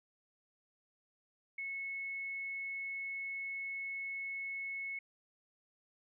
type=tone; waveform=sine; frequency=2195 Hz; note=C#7; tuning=18 cents flat; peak=-38 dBFS; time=1.58-4.99 s; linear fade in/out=5 ms; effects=none